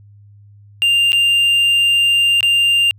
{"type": "tone with dropouts", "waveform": "triangle", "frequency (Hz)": 2794, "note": "F7", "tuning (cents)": 0, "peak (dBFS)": -9, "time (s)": [0.82, 2.91], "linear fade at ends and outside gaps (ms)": 0, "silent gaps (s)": [[1.12, 1.13], [2.407, 2.429]], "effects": ["added 102 Hz sine -41 dBFS peak until 2.98 s"]}